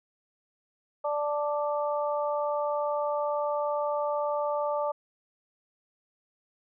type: harmonic tone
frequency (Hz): 293.7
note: D4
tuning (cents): 0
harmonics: 2 / 3 / 4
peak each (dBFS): -28 / -32 / -34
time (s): 1.04-4.92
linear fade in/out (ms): 10
effects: none